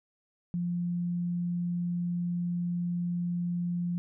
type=tone; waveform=sine; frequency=174.61 Hz; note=F3; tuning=in tune; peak=-28 dBFS; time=0.54-3.98 s; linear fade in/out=0 ms; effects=none